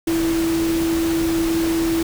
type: tone in noise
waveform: sine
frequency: 329.6 Hz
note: E4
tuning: in tune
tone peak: -17 dBFS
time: 0.07-2.03 s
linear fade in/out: 5 ms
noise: pink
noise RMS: -28 dBFS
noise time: 0.07-2.03 s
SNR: +8 dB
effects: none